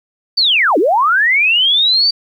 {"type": "linear two-way sweep", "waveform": "sine", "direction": "down then up", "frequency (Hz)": [4673, 277.2, 4673], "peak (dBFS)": -9, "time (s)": [0.37, 2.11], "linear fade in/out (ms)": 10, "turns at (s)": 0.78, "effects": ["8-bit"]}